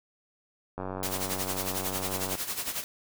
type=click train; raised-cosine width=1 ms; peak=-21 dBFS; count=149; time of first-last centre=0.78-2.353 s; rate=94.1 Hz
type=noise with tremolo; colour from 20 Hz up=white; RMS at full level=-31 dBFS; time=1.03-2.84 s; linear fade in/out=0 ms; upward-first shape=sine; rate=11 Hz; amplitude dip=70%
effects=none